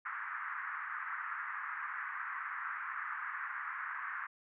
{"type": "band-pass noise", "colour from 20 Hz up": "pink", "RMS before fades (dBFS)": -41, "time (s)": [0.05, 4.27], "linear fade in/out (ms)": 10, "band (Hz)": [1100, 1900], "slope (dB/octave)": 48, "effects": []}